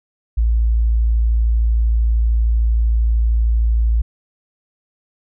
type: tone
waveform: sine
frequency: 56.5 Hz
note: A1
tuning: 47 cents sharp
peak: -12 dBFS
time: 0.37-4.02 s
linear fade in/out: 10 ms
effects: none